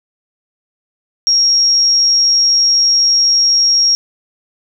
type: tone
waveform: sine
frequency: 5588 Hz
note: F8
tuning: in tune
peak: -8 dBFS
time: 1.27-3.95 s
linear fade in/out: 0 ms
effects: none